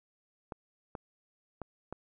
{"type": "clicks", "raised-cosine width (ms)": 1, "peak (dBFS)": -25, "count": 4, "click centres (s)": [0.522, 0.952, 1.617, 1.926], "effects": []}